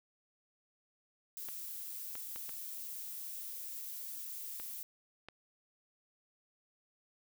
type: noise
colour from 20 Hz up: violet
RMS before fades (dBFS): -44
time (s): 1.37-4.83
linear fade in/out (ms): 0
type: clicks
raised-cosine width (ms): 0.3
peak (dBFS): -31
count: 6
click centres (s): 1.487 / 2.154 / 2.36 / 2.493 / 4.599 / 5.286
effects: none